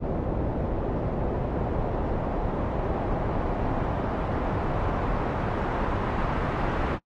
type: noise with low-pass filter sweep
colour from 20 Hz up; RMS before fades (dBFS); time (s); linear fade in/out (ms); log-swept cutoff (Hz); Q
pink; -27; 0-6.99; 50; 570 to 1300; 1.1
effects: noise-tail reverb RT60 0.1 s tail -22 dB re dry + AAC 48 kbps